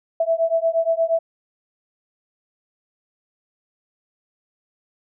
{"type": "beating tone pair", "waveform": "sine", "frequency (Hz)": [655, 663.5], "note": ["E5", "E5"], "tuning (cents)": [-11, 11], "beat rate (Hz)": 8.5, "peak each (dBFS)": -20, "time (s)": [0.2, 1.19], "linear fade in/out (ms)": 5, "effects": []}